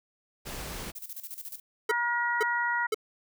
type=noise; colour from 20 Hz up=pink; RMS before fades=-38 dBFS; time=0.45-0.92 s; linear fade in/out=20 ms
type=noise with tremolo; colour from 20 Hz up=violet; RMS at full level=-39 dBFS; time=0.95-1.6 s; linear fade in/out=10 ms; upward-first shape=square; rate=14 Hz; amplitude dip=75%
type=harmonic tone; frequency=477 Hz; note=A#4; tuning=40 cents sharp; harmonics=2 / 3 / 4; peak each=-30 / -30 / -30 dBFS; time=1.89-2.87 s; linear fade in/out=10 ms
type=tone bursts; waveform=square; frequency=435.2 Hz; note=A4; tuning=19 cents flat; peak=-25 dBFS; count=3; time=1.89-2.945 s; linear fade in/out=5 ms; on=25 ms; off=490 ms
effects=none